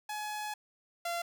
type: tone pair in turn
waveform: sawtooth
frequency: 845 / 686.8 Hz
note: G#5 / F5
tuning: +30 / -29 cents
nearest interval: major third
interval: 359 cents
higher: first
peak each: -32 / -29 dBFS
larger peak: second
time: 0.09-0.54 / 1.05-1.22 s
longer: first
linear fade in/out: 5 ms
effects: none